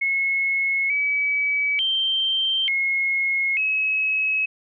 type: tone with pitch steps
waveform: sine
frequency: 2180 / 2284 / 3138 / 2165 / 2566 Hz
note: C#7 / D7 / G7 / C#7 / E7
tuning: -29 / -49 / +1 / -41 / -47 cents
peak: -19 dBFS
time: 0.01-4.46 s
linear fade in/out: 10 ms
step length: 890 ms
effects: none